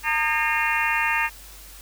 harmonic tone with a mistuned harmonic, 304.9 Hz, D#4, 35 cents flat, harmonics 3 / 4 / 5 / 6 / 7 / 8 / 9, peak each -26 / -30 / -29 / -26 / -29 / -28 / -28 dBFS, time 0.03-1.3 s, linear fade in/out 50 ms, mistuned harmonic 5, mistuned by +96 cents, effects added 48 Hz sine -45 dBFS peak until 1.81 s + white hiss -45 dBFS RMS until 1.81 s

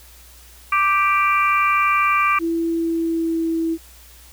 harmonic tone, 392 Hz, G4, in tune, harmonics 3 / 4 / 5 / 6 / 7, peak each -16 / -28 / -30 / -20 / -31 dBFS, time 0.72-2.39 s, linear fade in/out 5 ms
sine tone with pitch glide, 332.2 to 327.6 Hz, E4 to E4, +13 to -11 cents, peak -18 dBFS, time 2.39-3.78 s, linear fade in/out 50 ms, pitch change -24 cents, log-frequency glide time 2.68-3.5 s
effects added 60 Hz sine -46 dBFS peak until 4.32 s + white hiss -47 dBFS RMS until 4.32 s

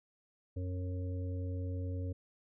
harmonic tone, 91 Hz, F#2, 28 cents flat, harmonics 1 / 3 / 5 / 6, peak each -35 / -45 / -49 / -51 dBFS, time 0.56-2.13 s, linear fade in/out 10 ms, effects none

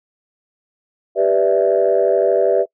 sine chord, E minor seventh, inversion first, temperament equal, 392 / 493.9 / 587.3 / 659.3 Hz, G4 / B4 / D5 / E5, 0 / 0 / 0 / 0 cents, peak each -17 dBFS, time 1.15-2.66 s, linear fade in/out 50 ms, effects noise-tail reverb RT60 0.1 s tail -26 dB re dry + tanh soft clip ceiling -4 dBFS

